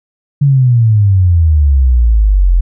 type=exponential sweep; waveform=sine; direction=down; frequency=145 to 42.09 Hz; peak=-5 dBFS; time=0.41-2.61 s; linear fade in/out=10 ms; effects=none